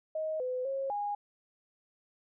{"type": "tone with pitch steps", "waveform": "sine", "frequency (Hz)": [628, 506, 542, 821], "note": ["D#5", "B4", "C#5", "G#5"], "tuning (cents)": [16, 42, -39, -20], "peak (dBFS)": -31, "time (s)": [0.15, 1.15], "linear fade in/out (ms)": 5, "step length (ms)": 250, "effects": []}